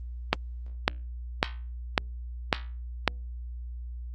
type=click train; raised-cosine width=0.3 ms; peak=-3 dBFS; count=6; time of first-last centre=0.33-3.077 s; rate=1.82 Hz; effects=added 60 Hz sine -35 dBFS peak until 4.14 s + Opus 32 kbps